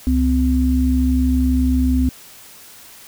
sine tone pair together, 67.7 / 255.6 Hz, C#2 / C4, -40 / -40 cents, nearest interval octave + major seventh, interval 2300 cents, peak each -16 dBFS, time 0.07-2.09 s, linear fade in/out 0 ms, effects white hiss -42 dBFS RMS until 3.07 s

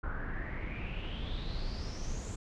brown noise with low-pass filter sweep, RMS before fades -37 dBFS, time 0.03-2.36 s, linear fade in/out 10 ms, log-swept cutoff 1400 to 7500 Hz, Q 8, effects none

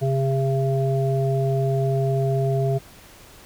harmonic tone, 134.8 Hz, C#3, 48 cents flat, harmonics 1 / 3 / 5, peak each -20 / -25 / -27 dBFS, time 0.01-2.79 s, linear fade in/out 20 ms, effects pink hiss -47 dBFS RMS until 3.45 s

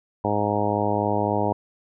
harmonic tone, 103.83 Hz, G#2, in tune, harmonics 1 / 2 / 3 / 4 / 5 / 6 / 7 / 8 / 9, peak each -29 / -29 / -29 / -29 / -29 / -29 / -29 / -29 / -29 dBFS, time 0.24-1.53 s, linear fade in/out 5 ms, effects none

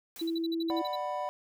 white noise with exponential decay, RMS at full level -45 dBFS, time 0.16-0.51 s, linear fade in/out 1 ms, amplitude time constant 74 ms
triangle tone bursts, 3953 Hz, B7, 1 cent sharp, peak -35 dBFS, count 10, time 0.19-0.957 s, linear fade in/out 5 ms, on 29 ms, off 53 ms
sine tone, 330 Hz, E4, 2 cents sharp, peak -29 dBFS, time 0.21-0.82 s, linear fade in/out 10 ms
triangle chord, B minor, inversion first, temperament just, 592.7 / 740.8 / 987.8 Hz, D5 / F#5 / B5, +16 / +2 / 0 cents, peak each -34 dBFS, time 0.7-1.29 s, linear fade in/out 0 ms
effects none

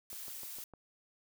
blue noise, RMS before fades -45 dBFS, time 0.1-0.64 s, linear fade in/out 2 ms
click train, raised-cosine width 1 ms, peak -38 dBFS, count 5, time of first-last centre 0.13-0.737 s, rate 6.59 Hz
effects none

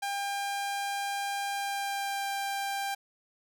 sawtooth tone with pitch glide, 800 to 793.1 Hz, G5 to G5, +35 to +20 cents, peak -27 dBFS, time 0.02-2.95 s, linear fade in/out 10 ms, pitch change -15 cents, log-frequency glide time 1.5-2.28 s, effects none

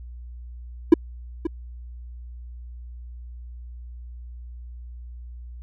triangle tone with echo, 329.6 Hz, E4, in tune, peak -3 dBFS, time 0.92-0.94 s, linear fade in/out 5 ms, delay 530 ms, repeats 1, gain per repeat -15 dB, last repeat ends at 1.47 s, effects tanh soft clip ceiling 0 dBFS + added 60 Hz sine -36 dBFS peak until 5.62 s

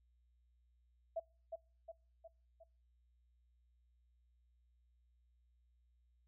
sine tone with echo, 659.3 Hz, E5, in tune, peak -36 dBFS, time 1.16-1.2 s, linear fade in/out 10 ms, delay 360 ms, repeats 4, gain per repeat -5 dB, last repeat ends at 2.64 s, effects noise-tail reverb RT60 0.4 s tail -26 dB re dry + added 60 Hz sine -70 dBFS peak until 6.27 s

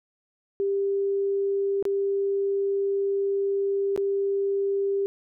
sine tone with dropouts, 396 Hz, G4, 18 cents sharp, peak -22 dBFS, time 0.6-5.06 s, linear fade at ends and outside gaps 0 ms, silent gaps 1.826-1.853 / 3.962-3.976 s, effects none

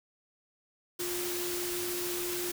sine tone in noise, 353.5 Hz, F4, 21 cents sharp, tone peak -35 dBFS, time 0.99-2.52 s, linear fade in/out 10 ms, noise white, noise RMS -36 dBFS, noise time 0.99-2.52 s, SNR -2 dB, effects none

